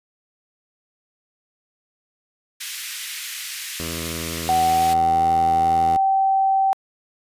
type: high-pass noise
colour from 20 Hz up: pink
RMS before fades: -31 dBFS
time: 2.6-4.94 s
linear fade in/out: 10 ms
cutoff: 1900 Hz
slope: 24 dB/octave
type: tone with vibrato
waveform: 10% pulse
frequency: 82.41 Hz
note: E2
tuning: in tune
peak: -20 dBFS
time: 3.8-5.97 s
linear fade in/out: 0 ms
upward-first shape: triangle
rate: 12 Hz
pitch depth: 24 cents each way
type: tone with pitch glide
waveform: sine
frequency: 751 to 774.3 Hz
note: F#5 to G5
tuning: +26 to -22 cents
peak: -15 dBFS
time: 4.49-6.73 s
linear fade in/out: 0 ms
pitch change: +52 cents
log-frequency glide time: 4.63-5.18 s
effects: resampled to 32000 Hz